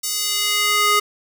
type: tone with high-pass filter sweep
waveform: square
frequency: 415.3 Hz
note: G#4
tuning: in tune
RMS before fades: -19 dBFS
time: 0.03-1 s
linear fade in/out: 10 ms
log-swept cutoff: 6300 to 1000 Hz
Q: 1.1
effects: none